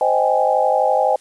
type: chord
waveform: sine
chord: Ab major seventh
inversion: first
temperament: just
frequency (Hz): 519.1 / 623 / 778.7 / 830.6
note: C5 / Eb5 / G5 / Ab5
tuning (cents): -14 / +2 / -12 / 0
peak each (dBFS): -19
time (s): 0.01-1.16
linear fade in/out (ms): 2
effects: white hiss -50 dBFS RMS until 1.2 s + resampled to 24000 Hz